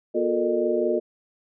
sine tone cluster, 241.3 / 356.9 / 438.1 / 462.9 / 607 Hz, B3 / F4 / A4 / A#4 / D#5, -40 / +38 / -7 / -12 / -43 cents, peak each -30 / -24 / -27 / -29 / -26 dBFS, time 0.14-1 s, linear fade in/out 20 ms, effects none

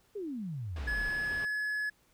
sine exponential sweep, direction down, 434 to 32.81 Hz, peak -35 dBFS, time 0.15-1.09 s, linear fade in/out 10 ms
pink low-pass noise, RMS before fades -45 dBFS, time 0.76-1.45 s, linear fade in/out 2 ms, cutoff 3200 Hz, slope 12 dB/octave
triangle tone, 1700 Hz, G#6, 40 cents sharp, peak -29 dBFS, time 0.87-1.9 s, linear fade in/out 10 ms
effects pink hiss -68 dBFS RMS until 2.13 s

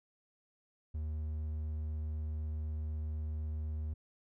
triangle tone, 77 Hz, D#2, 17 cents flat, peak -33 dBFS, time 0.94-3.94 s, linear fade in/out 10 ms, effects none

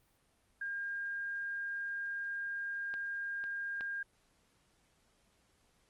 sine tone, 1610 Hz, G6, 46 cents sharp, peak -36 dBFS, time 0.61-4.03 s, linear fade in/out 5 ms
clicks, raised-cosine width 0.3 ms, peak -30 / -33 / -29 dBFS, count 3, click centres 2.94 / 3.44 / 3.809 s
effects pink hiss -72 dBFS RMS until 5.89 s + Opus 32 kbps

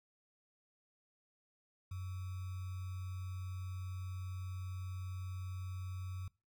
sine tone with sample-and-hold, 92.5 Hz, F#2, in tune, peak -40 dBFS, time 1.91-6.28 s, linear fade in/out 5 ms, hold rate 1225 Hz, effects noise-tail reverb RT60 0.3 s tail -23 dB re dry

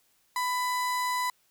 35% pulse tone, 997 Hz, B5, 16 cents sharp, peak -25 dBFS, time 0.36-1.3 s, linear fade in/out 2 ms, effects white hiss -68 dBFS RMS until 1.5 s

